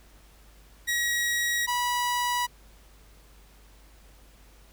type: tone pair in turn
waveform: sawtooth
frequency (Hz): 1906 / 975.8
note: A#6 / B5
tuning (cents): +38 / -21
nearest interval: octave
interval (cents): 1159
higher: first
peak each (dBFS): -21 / -21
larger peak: neither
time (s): 0.87-1.67 / 1.67-2.47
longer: neither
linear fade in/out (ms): 20
effects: added 50 Hz sine -53 dBFS peak until 4.72 s + pink hiss -58 dBFS RMS until 4.72 s